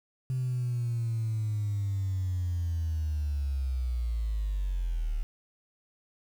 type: linear sweep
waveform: sine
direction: down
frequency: 129.7 to 36.04 Hz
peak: -26 dBFS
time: 0.3-5.23 s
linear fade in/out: 0 ms
effects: tanh soft clip ceiling -24 dBFS + 9-bit